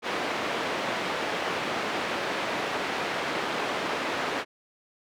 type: band-pass noise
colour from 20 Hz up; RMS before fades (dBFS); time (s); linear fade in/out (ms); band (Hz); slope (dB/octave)
pink; -30; 0.02-4.45; 50; 340 to 2900; 12
effects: none